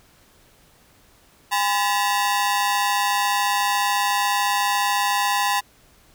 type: ring-modulated tone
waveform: sawtooth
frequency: 914 Hz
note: A#5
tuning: 34 cents flat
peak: -12 dBFS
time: 1.51-5.61 s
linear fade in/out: 20 ms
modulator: 101 Hz
effects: pink hiss -55 dBFS RMS until 6.14 s